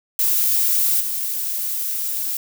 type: noise with level steps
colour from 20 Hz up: violet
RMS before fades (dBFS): -18 / -24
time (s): 0.19-2.37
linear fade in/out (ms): 2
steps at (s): 1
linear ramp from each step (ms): 10
effects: none